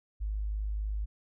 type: tone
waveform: sine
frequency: 51.91 Hz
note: G#1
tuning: in tune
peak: -30 dBFS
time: 0.2-1.06 s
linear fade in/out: 20 ms
effects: none